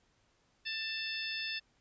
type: harmonic tone with a mistuned harmonic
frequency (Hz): 888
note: A5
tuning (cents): +16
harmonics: 2 / 3 / 4 / 5 / 6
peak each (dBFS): -42 / -40 / -41 / -46 / -43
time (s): 0.65-1.6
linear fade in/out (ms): 20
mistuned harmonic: 6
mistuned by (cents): -47
effects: pink hiss -72 dBFS RMS until 1.8 s + resampled to 16000 Hz